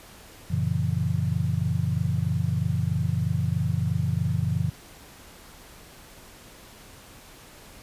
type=chord; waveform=sine; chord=F# dominant seventh; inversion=none; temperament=just; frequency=92.5 / 115.62 / 138.75 / 166.5 Hz; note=F#2 / A#2 / C#3 / E3; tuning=0 / -14 / +2 / +18 cents; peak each=-28 dBFS; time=0.5-4.7 s; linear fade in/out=10 ms; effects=pink hiss -48 dBFS RMS until 7.82 s + resampled to 32000 Hz